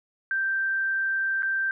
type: tone with dropouts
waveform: sine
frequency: 1568 Hz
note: G6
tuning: in tune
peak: -23 dBFS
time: 0.31-1.71 s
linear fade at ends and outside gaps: 1 ms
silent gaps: 1.423-1.43 s
effects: none